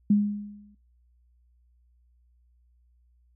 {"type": "tone with exponential decay", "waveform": "sine", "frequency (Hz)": 206.1, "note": "G#3", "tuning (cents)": -13, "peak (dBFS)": -15, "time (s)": [0.1, 0.75], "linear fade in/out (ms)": 5, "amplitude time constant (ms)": 140, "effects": ["noise-tail reverb RT60 0.4 s tail -23 dB re dry", "added 60 Hz sine -60 dBFS peak until 3.35 s"]}